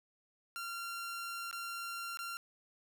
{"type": "tone with dropouts", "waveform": "sawtooth", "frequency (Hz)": 1379, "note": "F6", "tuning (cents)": -22, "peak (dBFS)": -36, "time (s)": [0.56, 2.37], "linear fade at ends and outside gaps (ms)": 0, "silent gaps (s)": [[1.512, 1.528], [2.172, 2.19]], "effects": []}